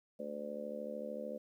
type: harmonic tone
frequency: 73.42 Hz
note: D2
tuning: in tune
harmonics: 3 / 4 / 5 / 6 / 7 / 8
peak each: -46 / -52 / -54 / -52 / -43 / -45 dBFS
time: 0.19-1.38 s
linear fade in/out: 10 ms
effects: 12-bit